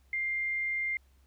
sine tone, 2100 Hz, C7, 6 cents sharp, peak -29 dBFS, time 0.13-0.97 s, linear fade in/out 2 ms, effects added 66 Hz sine -60 dBFS peak until 1.26 s + pink hiss -71 dBFS RMS until 1.26 s

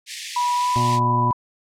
white high-pass noise, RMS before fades -27 dBFS, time 0.06-1 s, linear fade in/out 50 ms, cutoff 1800 Hz, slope 96 dB/octave
sine tone with pitch glide, 977 to 989.5 Hz, B5 to B5, -19 to +3 cents, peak -18 dBFS, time 0.36-1.33 s, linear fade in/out 5 ms, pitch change +22 cents, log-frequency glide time 0.54-0.67 s
harmonic tone, 120.7 Hz, B2, 39 cents flat, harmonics 1 / 2 / 3 / 5 / 6 / 7 / 8 / 9, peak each -21 / -27 / -31 / -35 / -37 / -38 / -39 / -40 dBFS, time 0.76-1.31 s, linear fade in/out 0 ms
effects low-pass 6000 Hz 12 dB/octave

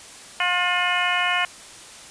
harmonic tone with a mistuned harmonic, 356.8 Hz, F4, 37 cents sharp, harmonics 2 / 3 / 4 / 5 / 6 / 7 / 8, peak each -27 / -27 / -27 / -27 / -27 / -27 / -27 dBFS, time 0.4-1.45 s, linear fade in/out 2 ms, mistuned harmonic 8, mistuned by +58 cents, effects white hiss -42 dBFS RMS until 2.1 s + resampled to 22050 Hz

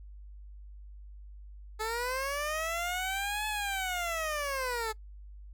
15% pulse linear two-way sweep, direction up then down, 428.2 to 860 to 428.2 Hz, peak -25 dBFS, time 1.79-4.93 s, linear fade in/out 20 ms, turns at 3.47 s, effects noise-tail reverb RT60 0.1 s tail -21 dB re dry + added 50 Hz sine -45 dBFS peak until 5.53 s

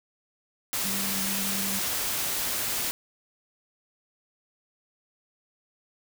sine tone in noise, 196 Hz, G3, in tune, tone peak -34 dBFS, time 0.85-1.79 s, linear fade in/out 0 ms, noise white, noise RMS -29 dBFS, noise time 0.73-2.91 s, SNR -8 dB, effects none

